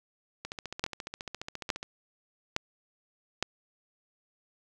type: two click trains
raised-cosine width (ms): 0.2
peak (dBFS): -10 / -20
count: 4 / 21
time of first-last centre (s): 0.84-3.426 / 0.45-1.829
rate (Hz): 1.16 / 14.5
effects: none